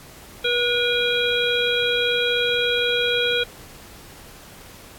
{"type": "harmonic tone with a mistuned harmonic", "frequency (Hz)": 483.3, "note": "B4", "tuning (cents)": -38, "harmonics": [1, 3, 5, 7, 8], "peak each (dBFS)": [-23, -25, -26, -23, -29], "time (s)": [0.44, 3.44], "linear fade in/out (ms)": 10, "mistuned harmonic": 7, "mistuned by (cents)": -46, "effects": ["pink hiss -44 dBFS RMS until 4.98 s", "AAC 64 kbps"]}